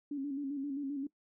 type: tone with vibrato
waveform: sine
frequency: 280 Hz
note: C#4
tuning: 18 cents sharp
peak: -34 dBFS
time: 0.11-1.07 s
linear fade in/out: 5 ms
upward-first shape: square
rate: 7.6 Hz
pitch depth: 56 cents each way
effects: noise-tail reverb RT60 0.1 s tail -21 dB re dry